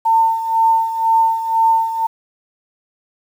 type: tone with tremolo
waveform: sine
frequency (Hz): 902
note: A5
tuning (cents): +43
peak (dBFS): -9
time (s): 0.05-2.07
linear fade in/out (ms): 10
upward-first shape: sine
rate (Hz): 2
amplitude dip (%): 70
effects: 7-bit